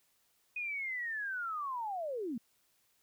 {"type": "linear sweep", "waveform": "sine", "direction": "down", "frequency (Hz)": [2500, 210.6], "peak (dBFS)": -35, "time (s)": [0.56, 2.38], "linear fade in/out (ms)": 5, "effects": ["white hiss -73 dBFS RMS until 3.02 s"]}